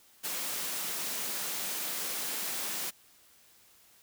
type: high-pass noise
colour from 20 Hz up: white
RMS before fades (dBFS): -35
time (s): 0.23-2.91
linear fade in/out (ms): 20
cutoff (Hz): 150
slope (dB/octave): 48
effects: white hiss -61 dBFS RMS until 4.02 s